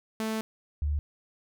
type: tone pair in turn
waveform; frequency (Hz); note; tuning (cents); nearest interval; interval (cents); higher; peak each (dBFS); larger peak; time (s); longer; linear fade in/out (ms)
sawtooth / sine; 220 / 73.61; A3 / D2; 0 / +5; octave + perfect fifth; 1895; first; -25; neither; 0.2-0.41 / 0.82-0.99; first; 0
effects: none